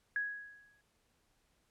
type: tone with exponential decay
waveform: sine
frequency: 1664 Hz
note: G#6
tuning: 3 cents sharp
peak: -30 dBFS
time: 0.16-0.81 s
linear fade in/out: 1 ms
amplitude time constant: 140 ms
effects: pink hiss -75 dBFS RMS until 1.7 s + low-pass 12000 Hz 12 dB/octave